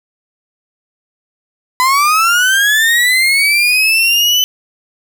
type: linear sweep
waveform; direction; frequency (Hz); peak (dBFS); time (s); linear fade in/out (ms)
35% pulse; up; 1000 to 3030; -7; 1.8-4.44; 0
effects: none